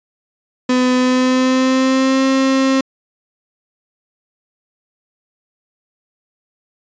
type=tone with pitch glide; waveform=35% pulse; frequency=252.4 to 266.6 Hz; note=B3 to C4; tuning=+38 to +33 cents; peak=-10 dBFS; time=0.69-2.81 s; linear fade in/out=5 ms; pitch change=+95 cents; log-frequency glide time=0.96-2.25 s; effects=resampled to 16000 Hz